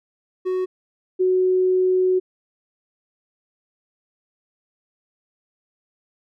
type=tone pair in turn; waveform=triangle / sine; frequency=370 / 370 Hz; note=F#4 / F#4; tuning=0 / 0 cents; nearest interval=unison; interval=0 cents; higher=neither; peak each=-18 / -15 dBFS; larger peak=second; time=0.45-0.66 / 1.19-2.2 s; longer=second; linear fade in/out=20 ms; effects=none